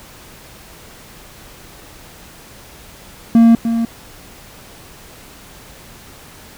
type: tone with echo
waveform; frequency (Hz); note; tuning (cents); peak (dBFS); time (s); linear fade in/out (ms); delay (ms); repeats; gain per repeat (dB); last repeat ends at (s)
triangle; 230; A#3; -23; -3; 3.35-3.55; 2; 300; 1; -9; 3.85
effects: pink hiss -40 dBFS RMS until 6.57 s